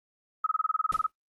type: tone bursts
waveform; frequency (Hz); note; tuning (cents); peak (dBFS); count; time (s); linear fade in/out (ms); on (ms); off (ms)
sine; 1277; D#6; +45; -22; 13; 0.44-1.065; 5; 25; 25
type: noise with exponential decay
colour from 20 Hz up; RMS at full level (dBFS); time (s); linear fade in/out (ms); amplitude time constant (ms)
pink; -37; 0.92-1.12; 5; 42
effects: noise-tail reverb RT60 0.1 s tail -20 dB re dry + Opus 32 kbps